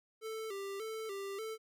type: tone with vibrato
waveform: square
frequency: 417.4 Hz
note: G#4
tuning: 9 cents sharp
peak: -40 dBFS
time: 0.21-1.58 s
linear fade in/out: 50 ms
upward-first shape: square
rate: 1.7 Hz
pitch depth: 97 cents each way
effects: none